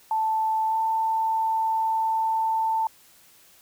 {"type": "tone with pitch glide", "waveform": "sine", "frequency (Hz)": [880, 890.2], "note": ["A5", "A5"], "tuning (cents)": [0, 20], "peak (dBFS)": -21, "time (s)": [0.11, 2.87], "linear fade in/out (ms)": 2, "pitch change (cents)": 20, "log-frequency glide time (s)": [0.67, 0.77], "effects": ["white hiss -55 dBFS RMS until 3.61 s"]}